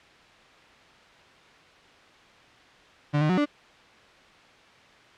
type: tone with pitch steps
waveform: 35% pulse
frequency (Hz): 147 / 152.6 / 183.4 / 293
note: D3 / D#3 / F#3 / D4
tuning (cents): +2 / -33 / -15 / -4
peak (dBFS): -19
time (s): 3.13-3.458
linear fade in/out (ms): 20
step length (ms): 82
effects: white hiss -53 dBFS RMS until 5.17 s + low-pass 3000 Hz 12 dB/octave